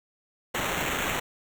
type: noise with sample-and-hold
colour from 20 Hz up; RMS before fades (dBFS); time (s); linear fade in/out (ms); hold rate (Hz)
violet; -29; 0.54-1.2; 10; 4900
effects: none